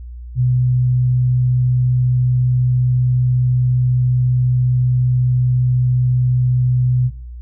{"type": "tone", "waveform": "sine", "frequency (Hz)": 125.4, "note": "B2", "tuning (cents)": 27, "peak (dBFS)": -12, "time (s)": [0.35, 7.11], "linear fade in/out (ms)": 50, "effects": ["noise-tail reverb RT60 0.4 s tail -19 dB re dry", "added 60 Hz sine -29 dBFS peak until 7.41 s"]}